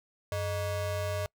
square ring-modulated tone, 260.5 Hz, C4, 7 cents flat, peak -28 dBFS, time 0.32-1.26 s, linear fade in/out 0 ms, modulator 355 Hz, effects noise-tail reverb RT60 0.1 s tail -25 dB re dry

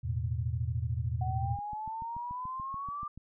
sine chord, E suspended fourth, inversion none, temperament equal, 82.41 / 110 / 123.47 Hz, E2 / A2 / B2, 0 / 0 / 0 cents, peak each -34 dBFS, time 0.03-1.57 s, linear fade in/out 20 ms
sine exponential sweep, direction up, 740 to 1193 Hz, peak -35 dBFS, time 1.21-3.08 s, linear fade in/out 5 ms
click train, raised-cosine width 5 ms, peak -34 dBFS, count 14, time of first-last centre 1.3-3.176 s, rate 6.93 Hz
effects none

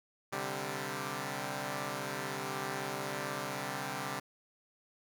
5% pulse chord, C suspended second, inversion none, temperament equal, 130.81 / 146.83 / 196 Hz, C3 / D3 / G3, 0 / 0 / 0 cents, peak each -29 dBFS, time 0.32-4.2 s, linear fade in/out 10 ms, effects none

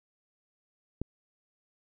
click, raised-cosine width 3 ms, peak -19 dBFS, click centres 1.016 s, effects none

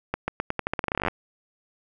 accelerating click train, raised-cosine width 0.5 ms, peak -10 dBFS, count 20, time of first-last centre 0.14-1.083 s, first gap 140 ms, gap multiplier 0.86, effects none

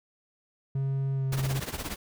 triangle tone with pitch glide, 135.8 to 133.62 Hz, C#3 to C3, -35 to +37 cents, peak -24 dBFS, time 0.75-1.6 s, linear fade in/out 5 ms, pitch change -28 cents, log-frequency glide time 1.13-1.26 s
pink noise with tremolo, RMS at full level -32 dBFS, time 1.32-1.96 s, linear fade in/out 5 ms, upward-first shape triangle, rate 17 Hz, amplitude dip 85%
effects none

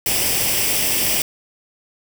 white noise with comb filter, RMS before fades -19 dBFS, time 0.06-1.22 s, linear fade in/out 2 ms, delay 0.37 ms, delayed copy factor +0.6, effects none

